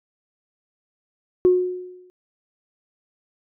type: tone with exponential decay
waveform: sine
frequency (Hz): 363.4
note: F#4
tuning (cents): -31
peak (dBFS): -9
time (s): 1.45-2.1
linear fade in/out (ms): 0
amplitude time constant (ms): 140
effects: tanh soft clip ceiling -6 dBFS